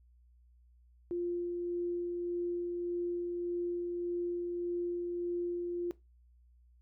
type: tone with tremolo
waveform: sine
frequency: 349.2 Hz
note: F4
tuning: in tune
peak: -31 dBFS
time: 1.11-5.91 s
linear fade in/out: 0 ms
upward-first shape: sine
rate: 1.7 Hz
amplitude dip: 25%
effects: noise-tail reverb RT60 0.2 s tail -18 dB re dry + added 60 Hz sine -60 dBFS peak until 6.81 s